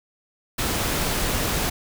pink noise, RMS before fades -24 dBFS, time 0.58-1.7 s, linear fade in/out 10 ms, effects none

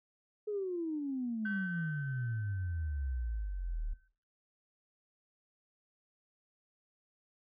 sine exponential sweep, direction down, 429.5 to 35.86 Hz, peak -33 dBFS, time 0.47-3.94 s, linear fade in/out 10 ms
sine tone with exponential decay, 1534 Hz, G6, 38 cents flat, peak -34 dBFS, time 1.45-4.08 s, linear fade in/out 5 ms, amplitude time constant 570 ms
effects noise-tail reverb RT60 0.4 s tail -17 dB re dry + tanh soft clip ceiling -26 dBFS

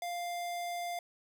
square tone, 698.5 Hz, F5, in tune, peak -36 dBFS, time 0.02-0.99 s, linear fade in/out 2 ms, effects none

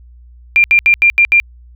sine tone bursts at uneven times, 2386 Hz, D7, 27 cents sharp, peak -5 dBFS, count 6, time 0.56-0.64 / 0.71-0.79 / 0.86-0.94 / 1.02-1.1 / 1.18-1.25 / 1.32-1.4 s, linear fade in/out 0 ms, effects added 60 Hz sine -37 dBFS peak until 1.75 s

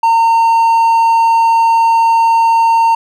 triangle tone, 914 Hz, A#5, 34 cents flat, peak -5 dBFS, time 0.03-2.95 s, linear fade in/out 5 ms, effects none

